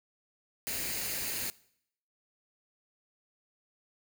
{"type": "noise with comb filter", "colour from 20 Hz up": "white", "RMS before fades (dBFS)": -35, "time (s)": [0.67, 1.5], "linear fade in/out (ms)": 0, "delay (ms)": 0.44, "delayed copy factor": 0.5, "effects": ["noise-tail reverb RT60 0.7 s tail -21 dB re dry"]}